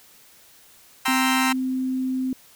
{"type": "chord", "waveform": "20% pulse", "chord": "C dominant seventh", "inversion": "second", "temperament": "equal", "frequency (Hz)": [784, 932.3, 1046.5, 1318.5], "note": ["G5", "Bb5", "C6", "E6"], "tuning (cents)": [0, 0, 0, 0], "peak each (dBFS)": -21, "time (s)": [1.05, 1.53], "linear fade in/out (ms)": 10}
{"type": "tone", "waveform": "sine", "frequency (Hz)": 259, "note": "C4", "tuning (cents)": -17, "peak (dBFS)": -22, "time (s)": [1.08, 2.33], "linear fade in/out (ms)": 2}
{"effects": ["white hiss -52 dBFS RMS until 2.55 s"]}